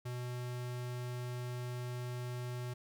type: tone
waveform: square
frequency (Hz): 123.47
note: B2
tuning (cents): 0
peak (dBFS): -39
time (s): 0.05-2.74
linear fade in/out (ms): 10
effects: none

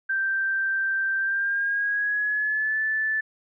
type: tone with pitch glide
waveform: sine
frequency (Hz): 1568 to 1749.9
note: G6 to A6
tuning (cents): 0 to -10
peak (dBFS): -22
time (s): 0.09-3.21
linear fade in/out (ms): 10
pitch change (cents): +190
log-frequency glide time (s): 1.18-2.8
effects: none

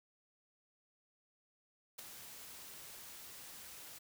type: noise with ADSR envelope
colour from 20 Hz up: white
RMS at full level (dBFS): -43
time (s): 1.98-3.99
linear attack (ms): 13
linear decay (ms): 4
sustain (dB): -9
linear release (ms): 13
effects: none

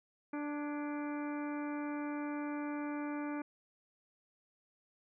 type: harmonic tone with a mistuned harmonic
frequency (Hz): 293.7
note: D4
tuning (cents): 0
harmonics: 1 / 2 / 3 / 4 / 5 / 6 / 7 / 8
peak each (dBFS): -37 / -47 / -47 / -50 / -51 / -56 / -56 / -54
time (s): 0.33-3.42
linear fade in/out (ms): 5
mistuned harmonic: 6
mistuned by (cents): -67
effects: none

